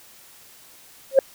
sine tone with exponential growth, 538 Hz, C5, 48 cents sharp, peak -4 dBFS, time 1.11-1.19 s, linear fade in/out 2 ms, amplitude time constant 16 ms, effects tanh soft clip ceiling -4 dBFS + white hiss -49 dBFS RMS until 1.34 s

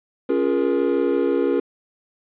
triangle chord, Bb minor seventh, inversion first, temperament equal with one note detuned, 277.2 / 349.2 / 415.3 / 476 Hz, Db4 / F4 / Ab4 / Bb4, 0 / 0 / 0 / +36 cents, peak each -21 dBFS, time 0.29-1.6 s, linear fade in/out 5 ms, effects resampled to 8000 Hz + 8-bit

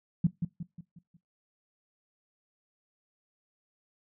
sine tone with echo, 171 Hz, F3, 36 cents flat, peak -19 dBFS, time 0.24-0.27 s, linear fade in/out 5 ms, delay 180 ms, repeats 5, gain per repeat -7 dB, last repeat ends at 1.17 s, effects noise-tail reverb RT60 0.2 s tail -20 dB re dry

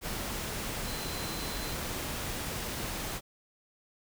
sine tone in noise, 4074 Hz, C8, 47 cents flat, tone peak -44 dBFS, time 0.84-1.77 s, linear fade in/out 50 ms, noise pink, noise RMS -36 dBFS, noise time 0.01-3.21 s, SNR -11 dB, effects none

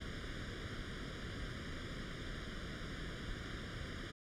pink noise with comb filter, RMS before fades -44 dBFS, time 0-4.12 s, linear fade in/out 20 ms, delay 0.58 ms, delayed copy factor +0.9, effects low-pass 4000 Hz 12 dB/octave

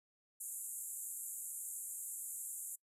pink band-pass noise, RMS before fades -45 dBFS, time 0.4-2.76 s, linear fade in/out 10 ms, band 7100 to 13000 Hz, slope 96 dB/octave, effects noise-tail reverb RT60 0.1 s tail -24 dB re dry

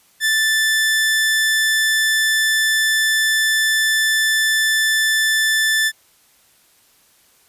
sawtooth tone, 1760 Hz, A6, in tune, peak -11 dBFS, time 0.2-5.92 s, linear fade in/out 50 ms, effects white hiss -55 dBFS RMS until 7.48 s + resampled to 32000 Hz

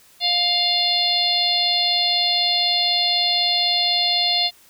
harmonic tone, 704 Hz, F5, 14 cents sharp, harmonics 1 / 3 / 4 / 5 / 6 / 7, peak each -26 / -30 / -28 / -21 / -20 / -31 dBFS, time 0.2-4.51 s, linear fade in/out 50 ms, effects white hiss -52 dBFS RMS until 4.69 s

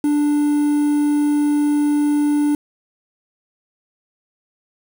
triangle tone with quantisation, 293.7 Hz, D4, in tune, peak -12 dBFS, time 0.04-2.55 s, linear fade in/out 2 ms, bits 6, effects none

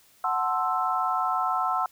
sine chord, F# half-diminished seventh, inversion none, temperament equal, 740 / 880 / 1046.5 / 1318.5 Hz, F#5 / A5 / C6 / E6, 0 / 0 / 0 / 0 cents, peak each -28 / -32 / -29 / -27 dBFS, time 0.24-1.86 s, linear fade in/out 2 ms, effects white hiss -59 dBFS RMS until 1.91 s

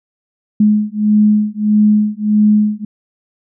sine beating tone pair, 210.2 / 211.8 Hz, G#3 / G#3, +21 / +34 cents, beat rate 1.6 Hz, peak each -12 dBFS, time 0.6-2.85 s, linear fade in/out 5 ms, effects none

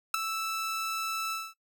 sawtooth tone with ADSR envelope, 1318.5 Hz, E6, in tune, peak -16 dBFS, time 0.14-1.54 s, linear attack 4 ms, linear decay 6 ms, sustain -11 dB, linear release 220 ms, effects noise-tail reverb RT60 0.1 s tail -18 dB re dry

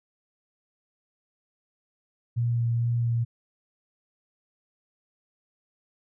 sine tone with vibrato, 117.9 Hz, A#2, 20 cents sharp, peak -22 dBFS, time 2.36-3.25 s, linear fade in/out 20 ms, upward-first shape sine, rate 2.2 Hz, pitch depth 13 cents each way, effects none

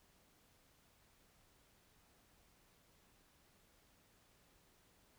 silence, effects pink hiss -71 dBFS RMS until 5.18 s

